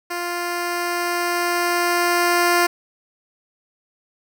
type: tone with level ramp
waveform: 10% pulse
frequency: 349.2 Hz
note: F4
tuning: in tune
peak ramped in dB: -16 to -6 dBFS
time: 0.1-2.67 s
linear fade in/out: 10 ms
effects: none